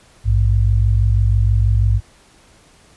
sine tone pair together, 56.9 / 103.1 Hz, A#1 / G#2, -41 / -12 cents, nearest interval minor seventh, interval 1029 cents, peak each -14 dBFS, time 0.24-2.01 s, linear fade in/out 50 ms, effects pink hiss -50 dBFS RMS until 2.96 s + resampled to 24000 Hz

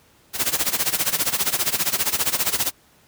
white noise with tremolo, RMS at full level -19 dBFS, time 0.33-2.72 s, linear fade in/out 50 ms, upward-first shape sine, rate 15 Hz, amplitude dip 85%, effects pink hiss -56 dBFS RMS until 3.07 s + high-pass 60 Hz 12 dB/octave

